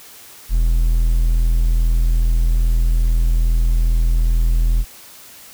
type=tone; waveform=triangle; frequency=41.2 Hz; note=E1; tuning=in tune; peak=-10 dBFS; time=0.49-4.85 s; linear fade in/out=50 ms; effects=white hiss -41 dBFS RMS until 5.53 s